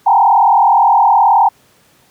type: tone with frequency modulation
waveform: sine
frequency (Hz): 861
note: A5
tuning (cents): -38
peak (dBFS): -6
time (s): 0.06-1.49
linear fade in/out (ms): 10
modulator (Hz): 39.2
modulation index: 2.5
effects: pink hiss -51 dBFS RMS until 2.1 s + high-pass 100 Hz 12 dB/octave